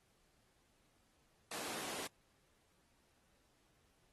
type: high-pass noise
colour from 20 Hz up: pink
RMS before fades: -45 dBFS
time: 1.51-2.07 s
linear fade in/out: 5 ms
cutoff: 300 Hz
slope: 12 dB/octave
effects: pink hiss -75 dBFS RMS until 4.12 s + AAC 32 kbps